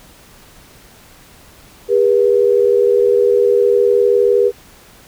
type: tone pair together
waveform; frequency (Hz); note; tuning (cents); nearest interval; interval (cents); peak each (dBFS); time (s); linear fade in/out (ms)
sine; 403.8 / 483.4; G#4 / B4; -49 / -37; minor third; 312; -12; 1.88-4.52; 50
effects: pink hiss -44 dBFS RMS until 5.07 s